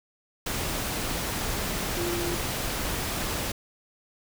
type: tone in noise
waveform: sine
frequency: 346.1 Hz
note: F4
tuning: 16 cents flat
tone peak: -29 dBFS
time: 1.97-2.35 s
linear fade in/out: 5 ms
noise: pink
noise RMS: -30 dBFS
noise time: 0.46-3.52 s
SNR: -2 dB
effects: none